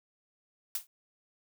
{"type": "noise with exponential decay", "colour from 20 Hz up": "blue", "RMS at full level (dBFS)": -29, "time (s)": [0.75, 0.87], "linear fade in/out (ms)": 2, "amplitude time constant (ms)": 25, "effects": []}